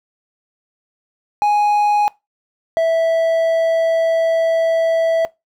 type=tone pair in turn; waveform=triangle; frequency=830.6 / 656.6 Hz; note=G#5 / E5; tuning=0 / -7 cents; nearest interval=major third; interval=407 cents; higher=first; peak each=-10 dBFS; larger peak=neither; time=1.42-2.08 / 2.77-5.25 s; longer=second; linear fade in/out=0 ms; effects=noise-tail reverb RT60 0.2 s tail -21 dB re dry